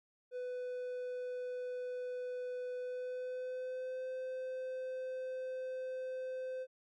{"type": "tone with pitch glide", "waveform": "triangle", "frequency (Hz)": [498.6, 515.3], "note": ["B4", "C5"], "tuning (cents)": [16, -27], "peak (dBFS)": -36, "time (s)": [0.31, 6.67], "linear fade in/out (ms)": 50, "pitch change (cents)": 57, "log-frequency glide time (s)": [2.77, 4.08], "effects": ["MP3 48 kbps"]}